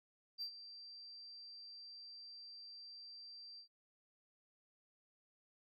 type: tone with ADSR envelope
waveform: sine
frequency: 4699 Hz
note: D8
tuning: in tune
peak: -37 dBFS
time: 0.38-3.68 s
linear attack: 39 ms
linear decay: 83 ms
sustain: -14 dB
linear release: 97 ms
effects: tanh soft clip ceiling -39 dBFS